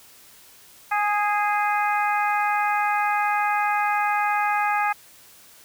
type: harmonic tone with a mistuned harmonic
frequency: 415.3 Hz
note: G#4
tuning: in tune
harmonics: 2 / 3 / 4 / 5 / 6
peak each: -22 / -26 / -28 / -30 / -32 dBFS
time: 0.91-4.93 s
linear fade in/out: 10 ms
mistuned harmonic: 4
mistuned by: -17 cents
effects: white hiss -50 dBFS RMS until 5.64 s